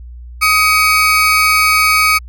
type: tone pair together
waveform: 35% pulse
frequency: 1258 / 2261 Hz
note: D#6 / C#7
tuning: +19 / +34 cents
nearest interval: minor seventh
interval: 1015 cents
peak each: -10 dBFS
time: 0.41-2.19 s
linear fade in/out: 20 ms
effects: added 60 Hz sine -29 dBFS peak until 2.28 s